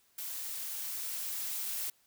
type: noise with level ramp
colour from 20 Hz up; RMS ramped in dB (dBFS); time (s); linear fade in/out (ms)
blue; -40 to -36; 0.18-1.9; 5
effects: white hiss -69 dBFS RMS until 2.06 s